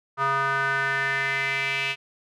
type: tone with band-pass filter sweep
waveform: square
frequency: 136.9 Hz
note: C#3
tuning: 21 cents flat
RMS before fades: -25 dBFS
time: 0.17-1.96 s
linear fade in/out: 50 ms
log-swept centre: 1200 to 2600 Hz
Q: 4.5
effects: none